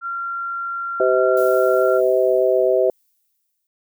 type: tone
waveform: sine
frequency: 1377 Hz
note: F6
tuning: 25 cents flat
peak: -23 dBFS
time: 0.01-2.01 s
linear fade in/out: 50 ms
type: harmonic tone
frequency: 128.1 Hz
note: C3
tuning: 36 cents flat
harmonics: 3 / 4 / 5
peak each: -18 / -18 / -18 dBFS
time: 1-2.9 s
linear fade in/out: 2 ms
type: noise with exponential decay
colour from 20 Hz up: violet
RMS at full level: -35 dBFS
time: 1.37-3.67 s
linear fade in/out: 1 ms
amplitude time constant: 500 ms
effects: none